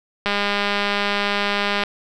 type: click train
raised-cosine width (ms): 0.3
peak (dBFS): -5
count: 321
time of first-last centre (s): 0.26-1.836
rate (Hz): 203
effects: none